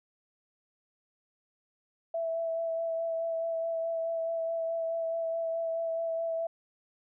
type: tone with vibrato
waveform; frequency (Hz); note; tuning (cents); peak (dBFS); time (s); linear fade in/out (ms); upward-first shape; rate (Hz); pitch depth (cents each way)
sine; 660; E5; +2; -29; 2.14-6.47; 5; sine; 4.7; 15
effects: none